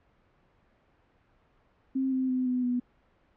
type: tone with pitch steps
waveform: sine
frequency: 265.1 / 260.2 / 255.5 / 250.8 / 246.2 Hz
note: C4 / C4 / C4 / B3 / B3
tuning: +23 / -9 / -41 / +27 / -5 cents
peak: -25 dBFS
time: 1.95-2.8 s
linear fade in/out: 10 ms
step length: 170 ms
effects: pink hiss -66 dBFS RMS until 3.36 s + low-pass 2000 Hz 12 dB/octave